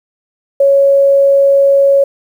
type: tone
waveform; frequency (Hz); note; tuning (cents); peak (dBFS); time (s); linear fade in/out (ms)
sine; 554.4; C#5; 0; -5; 0.6-2.04; 5
effects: 7-bit